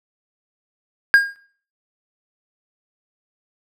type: tone with exponential decay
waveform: triangle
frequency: 1621 Hz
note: G#6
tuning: 42 cents flat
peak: -3 dBFS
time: 1.14-1.36 s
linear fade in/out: 0 ms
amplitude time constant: 46 ms
effects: noise-tail reverb RT60 0.5 s tail -19 dB re dry